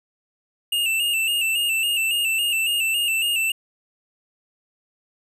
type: tone with vibrato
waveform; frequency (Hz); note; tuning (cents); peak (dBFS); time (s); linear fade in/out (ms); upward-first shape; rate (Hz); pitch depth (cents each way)
square; 2752; F7; -26; -20; 0.72-3.52; 5; square; 3.6; 55
effects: none